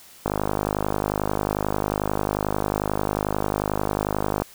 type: click train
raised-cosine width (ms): 1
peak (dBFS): -8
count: 214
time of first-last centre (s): 0.26-4.42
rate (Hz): 51.2
effects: white hiss -48 dBFS RMS until 4.54 s